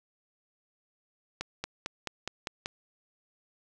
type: accelerating click train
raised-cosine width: 0.2 ms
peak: -16 dBFS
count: 7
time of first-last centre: 1.41-2.659 s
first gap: 230 ms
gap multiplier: 0.96
effects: none